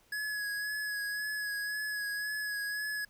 square tone with vibrato, 1682 Hz, G#6, 22 cents sharp, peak -34 dBFS, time 0.12-3.05 s, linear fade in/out 5 ms, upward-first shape sine, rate 1.9 Hz, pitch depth 24 cents each way, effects pink hiss -66 dBFS RMS until 3.09 s

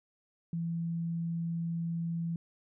sine tone, 167.5 Hz, E3, 28 cents sharp, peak -31 dBFS, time 0.53-2.36 s, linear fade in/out 2 ms, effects none

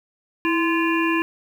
harmonic tone with a mistuned harmonic, 345.1 Hz, F4, 21 cents flat, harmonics 1 / 3 / 5 / 7 / 8, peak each -20 / -25 / -27 / -28 / -29 dBFS, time 0.45-1.22 s, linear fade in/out 0 ms, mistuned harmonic 1, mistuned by -84 cents, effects 8-bit

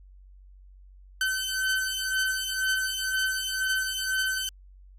sawtooth beating tone pair, 1529 / 1531 Hz, G6 / G6, -44 / -41 cents, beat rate 2 Hz, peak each -25 dBFS, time 1.21-4.49 s, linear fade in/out 2 ms, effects added 47 Hz sine -48 dBFS peak until 4.98 s + AAC 48 kbps

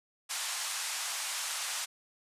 white band-pass noise, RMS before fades -36 dBFS, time 0.29-1.86 s, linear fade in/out 20 ms, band 750 to 9700 Hz, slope 24 dB/octave, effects resampled to 32000 Hz

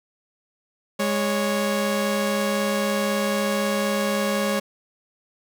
sawtooth tone pair together, 206.1 / 554.4 Hz, G#3 / C#5, -13 / 0 cents, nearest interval octave + perfect fourth, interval 1713 cents, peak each -20 dBFS, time 0.99-4.6 s, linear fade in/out 10 ms, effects none

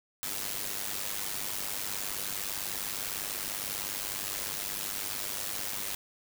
white noise with amplitude modulation, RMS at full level -32 dBFS, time 0.23-5.95 s, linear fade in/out 0 ms, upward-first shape sine, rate 99.8 Hz, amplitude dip 75%, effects none

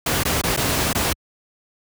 pink noise with dropouts, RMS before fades -20 dBFS, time 0.06-1.13 s, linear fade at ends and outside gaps 5 ms, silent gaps 0.235-0.251 / 0.416-0.436 / 0.565-0.573 / 0.931-0.949 s, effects high-pass 60 Hz 12 dB/octave

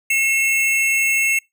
square tone pair together, 2173 / 2687 Hz, C#7 / E7, -35 / +33 cents, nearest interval major third, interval 368 cents, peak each -19 dBFS, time 0.1-1.39 s, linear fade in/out 5 ms, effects noise-tail reverb RT60 0.2 s tail -26 dB re dry

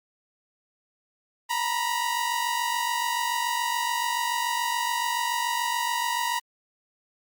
sawtooth tone pair together, 932.3 / 979.3 Hz, A#5 / B5, 0 / -15 cents, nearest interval minor second, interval 85 cents, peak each -24 dBFS, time 1.49-6.4 s, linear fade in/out 20 ms, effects Opus 48 kbps

